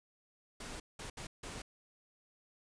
pink noise bursts at uneven times, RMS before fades -45 dBFS, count 4, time 0.6-0.8 / 0.99-1.1 / 1.17-1.27 / 1.43-1.62 s, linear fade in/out 5 ms, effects resampled to 22050 Hz

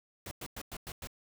pink noise bursts, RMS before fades -42 dBFS, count 6, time 0.26-1.072 s, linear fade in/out 2 ms, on 52 ms, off 100 ms, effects none

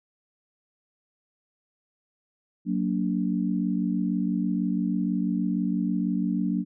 sine chord, Gb augmented, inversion none, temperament just, 185 / 231.2 / 289.1 Hz, Gb3 / Bb3 / D4, 0 / -14 / -27 cents, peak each -26 / -28 / -29 dBFS, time 2.65-6.65 s, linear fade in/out 50 ms, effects none

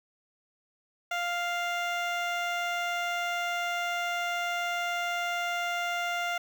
15% pulse tone with notch filter, 698.5 Hz, F5, in tune, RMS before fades -31 dBFS, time 1.11-6.38 s, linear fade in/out 5 ms, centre 10000 Hz, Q 0.53, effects none

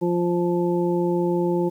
harmonic tone, 174.61 Hz, F3, in tune, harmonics 1 / 2 / 3 / 5, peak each -24 / -21 / -29 / -31 dBFS, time 0.01-1.7 s, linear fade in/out 20 ms, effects 9-bit

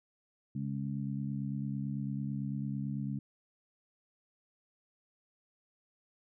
harmonic tone, 69 Hz, C#2, 7 cents flat, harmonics 2 / 3 / 4, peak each -36 / -37 / -43 dBFS, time 0.55-3.19 s, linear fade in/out 5 ms, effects none

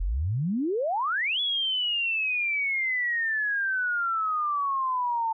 sine exponential two-way sweep, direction up then down, 39.12 to 3421 to 889 Hz, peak -24 dBFS, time 0-5.33 s, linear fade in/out 10 ms, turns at 1.4 s, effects none

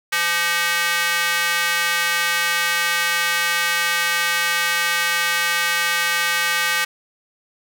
square tone with high-pass filter, 171.5 Hz, F3, 31 cents flat, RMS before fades -20 dBFS, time 0.12-6.85 s, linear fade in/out 10 ms, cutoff 1700 Hz, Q 1.7, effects none

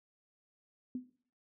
sine tone with exponential decay, 251.4 Hz, B3, 31 cents sharp, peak -32 dBFS, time 0.95-1.1 s, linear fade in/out 2 ms, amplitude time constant 31 ms, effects noise-tail reverb RT60 0.5 s tail -17 dB re dry

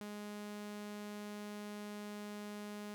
sawtooth tone, 207.7 Hz, G#3, in tune, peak -40 dBFS, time 0.01-2.94 s, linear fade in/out 0 ms, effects none

